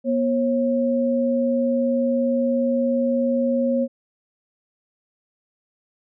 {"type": "tone pair together", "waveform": "sine", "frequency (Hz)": [241.3, 541.7], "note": ["B3", "C#5"], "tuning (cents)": [-40, -40], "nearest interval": "octave + major second", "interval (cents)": 1400, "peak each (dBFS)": [-20, -21], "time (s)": [0.04, 3.88], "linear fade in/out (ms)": 50, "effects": []}